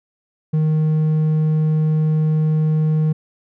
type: tone with hard clipping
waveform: sine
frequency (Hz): 155.56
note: D#3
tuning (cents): 0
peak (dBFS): -15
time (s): 0.53-3.13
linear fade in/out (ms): 10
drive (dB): 3
effects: none